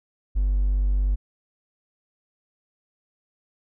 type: tone with hard clipping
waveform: triangle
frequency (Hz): 48.23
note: G1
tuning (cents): -27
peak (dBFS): -19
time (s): 0.35-1.16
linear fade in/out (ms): 20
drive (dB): 4
effects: none